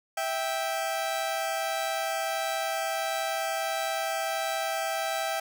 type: tone pair together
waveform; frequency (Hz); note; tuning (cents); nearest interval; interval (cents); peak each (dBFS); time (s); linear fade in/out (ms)
sawtooth; 654 / 784.5; E5 / G5; -14 / +1; minor third; 315; -27; 0.17-5.4; 5
effects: none